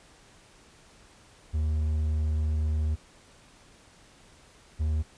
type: tone pair in turn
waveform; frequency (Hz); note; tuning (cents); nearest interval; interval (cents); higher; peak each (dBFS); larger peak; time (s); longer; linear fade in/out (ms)
triangle; 77 / 77.37; D#2 / D#2; -17 / -9; unison; 8; second; -22; neither; 1.53-2.96 / 4.79-5.03; first; 20
effects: pink hiss -56 dBFS RMS until 5.17 s + resampled to 22050 Hz